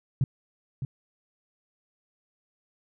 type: tone with echo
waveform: sine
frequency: 131.8 Hz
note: C3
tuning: 13 cents sharp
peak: -19 dBFS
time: 0.21-0.24 s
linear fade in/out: 2 ms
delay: 610 ms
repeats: 1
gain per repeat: -9 dB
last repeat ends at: 0.85 s
effects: none